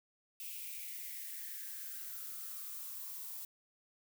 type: noise with high-pass filter sweep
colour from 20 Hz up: violet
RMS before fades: -45 dBFS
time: 0.4-3.45 s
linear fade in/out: 2 ms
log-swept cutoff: 2600 to 900 Hz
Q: 6.1
effects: none